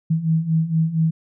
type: beating tone pair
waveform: sine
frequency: 158.7 / 163 Hz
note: D#3 / E3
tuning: +35 / -19 cents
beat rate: 4.3 Hz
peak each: -22 / -18 dBFS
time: 0.1-1.11 s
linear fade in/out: 10 ms
effects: none